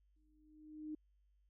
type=tone with exponential growth; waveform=sine; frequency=306.7 Hz; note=D#4; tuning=25 cents flat; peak=-40 dBFS; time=0.16-0.95 s; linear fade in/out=5 ms; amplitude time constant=170 ms; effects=added 50 Hz sine -70 dBFS peak until 1.49 s